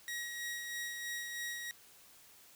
sawtooth tone with tremolo, 1900 Hz, A#6, 33 cents sharp, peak -34 dBFS, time 0.08-1.71 s, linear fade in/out 0 ms, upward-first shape sine, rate 3.1 Hz, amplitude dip 35%, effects white hiss -60 dBFS RMS until 2.55 s

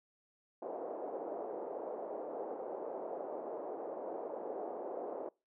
pink band-pass noise, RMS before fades -42 dBFS, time 0.62-5.29 s, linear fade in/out 5 ms, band 400 to 710 Hz, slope 24 dB/octave, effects noise-tail reverb RT60 0.3 s tail -26 dB re dry

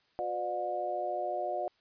harmonic tone with a mistuned harmonic, 120 Hz, B2, 49 cents flat, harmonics 3 / 4 / 5 / 6, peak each -40 / -42 / -35 / -34 dBFS, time 0.19-1.68 s, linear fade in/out 0 ms, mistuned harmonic 4, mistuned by +92 cents, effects white hiss -70 dBFS RMS until 1.8 s + resampled to 11025 Hz

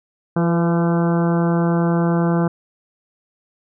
harmonic tone with a mistuned harmonic, 170 Hz, F3, 46 cents flat, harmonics 1 / 2 / 3 / 4 / 5 / 6 / 7 / 8 / 9, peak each -16 / -22 / -26 / -28 / -30 / -32 / -33 / -34 / -35 dBFS, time 0.36-2.48 s, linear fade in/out 5 ms, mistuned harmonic 3, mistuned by -26 cents, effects none

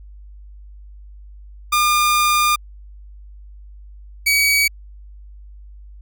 sawtooth tone pair in turn, 1207 / 2268 Hz, D6 / C#7, +47 / +39 cents, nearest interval major seventh, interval 1092 cents, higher second, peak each -10 / -10 dBFS, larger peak neither, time 1.72-2.56 / 4.26-4.68 s, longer first, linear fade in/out 10 ms, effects added 50 Hz sine -37 dBFS peak until 6.01 s

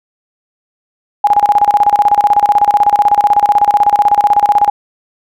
sine tone with tremolo, 824 Hz, G#5, 14 cents flat, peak -4 dBFS, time 1.24-4.7 s, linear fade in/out 5 ms, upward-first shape square, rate 16 Hz, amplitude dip 80%, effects none

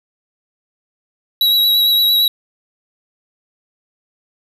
square tone with vibrato, 3884 Hz, B7, 30 cents flat, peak -11 dBFS, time 1.41-2.28 s, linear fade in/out 2 ms, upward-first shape sine, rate 8.8 Hz, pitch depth 24 cents each way, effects none

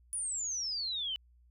sine exponential sweep, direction down, 9956 to 2960 Hz, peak -33 dBFS, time 0.13-1.16 s, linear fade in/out 0 ms, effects added 60 Hz sine -60 dBFS peak until 1.5 s

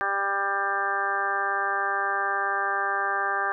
harmonic tone, 197.9 Hz, G3, 17 cents sharp, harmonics 2 / 3 / 4 / 5 / 6 / 7 / 8 / 9, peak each -36 / -38 / -30 / -38 / -28 / -40 / -28 / -35 dBFS, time 0.01-3.52 s, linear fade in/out 0 ms, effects none

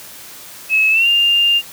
sine tone with pitch glide, 2583 to 2801 Hz, E7 to F7, -36 to +4 cents, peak -10 dBFS, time 0.69-1.62 s, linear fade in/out 50 ms, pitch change +140 cents, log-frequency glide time 0.9-1.08 s, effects white hiss -36 dBFS RMS until 1.72 s + high-pass 60 Hz 12 dB/octave

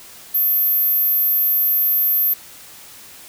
sine tone, 13420 Hz, G#9, 17 cents sharp, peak -14 dBFS, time 0.34-2.34 s, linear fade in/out 10 ms, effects white hiss -41 dBFS RMS until 3.28 s

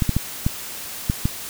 clicks, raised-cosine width 5 ms, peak -6 dBFS, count 6, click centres 0.022 / 0.093 / 0.166 / 0.465 / 1.099 / 1.255 s, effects white hiss -33 dBFS RMS until 1.49 s

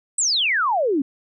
sine exponential sweep, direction down, 8372 to 256.7 Hz, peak -17 dBFS, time 0.18-1.02 s, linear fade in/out 5 ms, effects none

